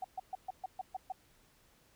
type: tone bursts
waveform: sine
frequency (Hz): 755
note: F#5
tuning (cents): +35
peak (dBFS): -35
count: 8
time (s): 0.02-1.122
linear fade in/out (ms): 5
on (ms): 24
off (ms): 130
effects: pink hiss -67 dBFS RMS until 1.95 s